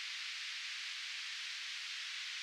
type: band-pass noise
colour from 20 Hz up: pink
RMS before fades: -44 dBFS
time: 0-2.42 s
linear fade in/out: 0 ms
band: 1900 to 5000 Hz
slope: 24 dB/octave
effects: none